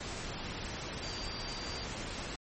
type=tone in noise; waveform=sine; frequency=4699 Hz; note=D8; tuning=in tune; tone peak=-43 dBFS; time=1.02-1.85 s; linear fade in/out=10 ms; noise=pink; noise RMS=-40 dBFS; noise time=0-2.36 s; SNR=-6 dB; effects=MP3 32 kbps